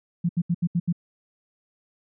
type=tone bursts; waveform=sine; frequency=172.3 Hz; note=F3; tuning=23 cents flat; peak=-19 dBFS; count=6; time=0.24-0.927 s; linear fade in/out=10 ms; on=52 ms; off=75 ms; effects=none